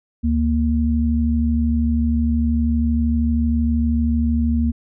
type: tone pair together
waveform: sine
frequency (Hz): 73.42 / 233.1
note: D2 / A#3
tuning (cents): 0 / 0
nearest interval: octave + minor sixth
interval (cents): 2000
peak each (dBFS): -18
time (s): 0.23-4.72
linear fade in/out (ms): 20
effects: none